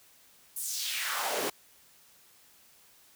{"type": "noise with high-pass filter sweep", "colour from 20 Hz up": "pink", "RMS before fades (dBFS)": -33, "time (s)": [0.56, 1.5], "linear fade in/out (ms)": 5, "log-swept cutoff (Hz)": [11000, 300], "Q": 2.1, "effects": ["white hiss -60 dBFS RMS until 3.15 s"]}